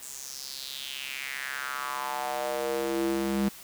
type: tone with high-pass filter sweep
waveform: square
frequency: 67.5 Hz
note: C#2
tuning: 45 cents flat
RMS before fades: -32 dBFS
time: 0.02-3.49 s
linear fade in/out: 10 ms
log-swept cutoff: 7800 to 210 Hz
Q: 3.8
effects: white hiss -47 dBFS RMS until 3.63 s